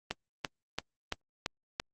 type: click train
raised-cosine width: 0.2 ms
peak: -14 dBFS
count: 6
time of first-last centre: 0.11-1.799 s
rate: 2.96 Hz
effects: Opus 32 kbps